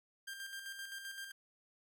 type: tone with tremolo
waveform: sawtooth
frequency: 1591 Hz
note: G6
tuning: 25 cents sharp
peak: -39 dBFS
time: 0.27-1.32 s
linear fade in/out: 10 ms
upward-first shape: square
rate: 7.7 Hz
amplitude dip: 45%
effects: none